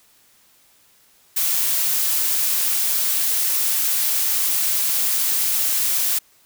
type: noise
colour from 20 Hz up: blue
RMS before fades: -20 dBFS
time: 1.36-6.19 s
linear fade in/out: 10 ms
effects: white hiss -56 dBFS RMS until 6.45 s